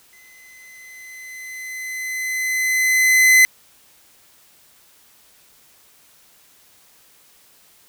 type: tone with exponential growth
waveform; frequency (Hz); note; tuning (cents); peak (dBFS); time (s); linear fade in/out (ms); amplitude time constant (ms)
45% pulse; 2035; C7; -49; -8; 0.13-3.45; 0; 720
effects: white hiss -53 dBFS RMS until 7.88 s